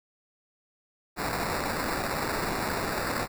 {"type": "noise with sample-and-hold", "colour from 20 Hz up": "violet", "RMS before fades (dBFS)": -30, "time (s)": [1.16, 3.28], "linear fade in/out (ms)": 50, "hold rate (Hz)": 3150, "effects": []}